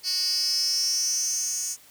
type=tone with high-pass filter sweep; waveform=10% pulse; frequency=370 Hz; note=F#4; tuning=in tune; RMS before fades=-26 dBFS; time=0.03-1.77 s; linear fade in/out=50 ms; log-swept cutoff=4500 to 7000 Hz; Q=9.5; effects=white hiss -53 dBFS RMS until 1.9 s